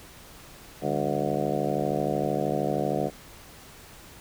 harmonic tone with a mistuned harmonic, 73 Hz, D2, 10 cents flat, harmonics 2 / 3 / 4 / 5 / 6 / 7 / 8 / 9 / 10, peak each -33 / -33 / -33 / -33 / -33 / -33 / -33 / -33 / -33 dBFS, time 0.81-3.11 s, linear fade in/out 50 ms, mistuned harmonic 3, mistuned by -150 cents, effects pink hiss -48 dBFS RMS until 4.2 s

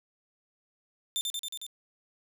sawtooth tone with echo, 3576 Hz, A7, 27 cents sharp, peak -25 dBFS, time 1.16-1.21 s, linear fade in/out 0 ms, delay 91 ms, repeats 5, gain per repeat -2 dB, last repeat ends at 1.665 s, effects none

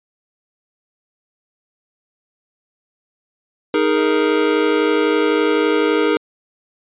square chord, D# suspended fourth, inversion none, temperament just, 311.1 / 414.8 / 466.7 Hz, D#4 / G#4 / A#4, 0 / -2 / +2 cents, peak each -19 dBFS, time 3.74-6.17 s, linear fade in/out 2 ms
sawtooth tone with pitch glide, 641 to 649.2 Hz, E5 to E5, -49 to -27 cents, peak -29 dBFS, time 3.94-6.11 s, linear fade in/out 50 ms, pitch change +22 cents, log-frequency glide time 4.79-4.93 s
effects resampled to 8000 Hz

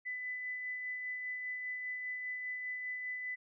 sine tone with tremolo, 2000 Hz, B6, 21 cents sharp, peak -36 dBFS, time 0.05-3.36 s, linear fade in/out 20 ms, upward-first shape sine, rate 5 Hz, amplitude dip 30%, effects none

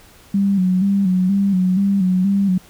sine tone with vibrato, 190.9 Hz, G3, 46 cents flat, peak -13 dBFS, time 0.34-2.58 s, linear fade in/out 5 ms, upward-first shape square, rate 2.1 Hz, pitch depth 65 cents each way, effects pink hiss -47 dBFS RMS until 2.69 s

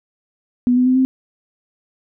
sine tone with pitch steps, 246.2 / 251.1 / 256.1 / 261.1 Hz, B3 / B3 / C4 / C4, -5 / +29 / -37 / -3 cents, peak -11 dBFS, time 0.67-1.05 s, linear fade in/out 0 ms, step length 95 ms, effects none

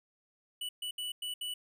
square tone bursts at uneven times, 2960 Hz, F#7, in tune, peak -36 dBFS, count 5, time 0.61-0.69 / 0.82-0.91 / 0.98-1.12 / 1.22-1.34 / 1.41-1.54 s, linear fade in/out 5 ms, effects none

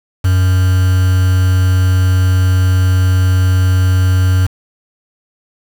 triangle tone with quantisation, 92.5 Hz, F#2, in tune, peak -6 dBFS, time 0.24-4.47 s, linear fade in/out 10 ms, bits 4, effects none

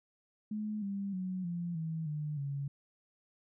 sine tone with pitch steps, 212.6 / 198.36 / 185.08 / 172.68 / 161.12 / 150.33 / 140.26 Hz, G#3 / G3 / F#3 / F3 / E3 / D3 / C#3, +41 / +21 / +1 / -19 / -39 / +41 / +21 cents, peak -34 dBFS, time 0.51-2.68 s, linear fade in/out 5 ms, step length 310 ms, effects none

